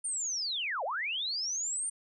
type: linear two-way sweep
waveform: sine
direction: down then up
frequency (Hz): 9080 to 493.9 to 9080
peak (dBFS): -31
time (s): 0.04-1.9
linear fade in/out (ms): 10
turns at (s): 0.84
effects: none